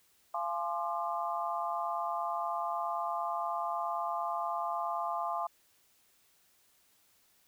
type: tone cluster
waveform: sine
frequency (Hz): 688 / 845 / 1047 / 1196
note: F5 / G#5 / C6 / D6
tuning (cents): -26 / +30 / +1 / +31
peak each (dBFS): -36 / -38 / -37 / -38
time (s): 0.34-5.47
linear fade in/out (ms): 5
effects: white hiss -68 dBFS RMS until 7.47 s